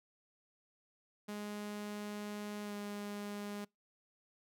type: tone with pitch glide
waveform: sawtooth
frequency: 207.7 to 205.1 Hz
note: G#3 to G#3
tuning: 0 to -21 cents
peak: -37 dBFS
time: 1.28-3.65 s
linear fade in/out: 10 ms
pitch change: -21 cents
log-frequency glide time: 2.63-2.73 s
effects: noise-tail reverb RT60 0.2 s tail -26 dB re dry